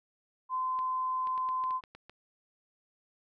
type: tone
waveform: sine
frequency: 1029 Hz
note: C6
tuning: 29 cents flat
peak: -29 dBFS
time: 0.49-1.81 s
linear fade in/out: 50 ms
type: clicks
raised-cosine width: 0.3 ms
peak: -33 dBFS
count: 9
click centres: 0.79 / 1.272 / 1.378 / 1.489 / 1.639 / 1.708 / 1.838 / 1.95 / 2.096 s
effects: none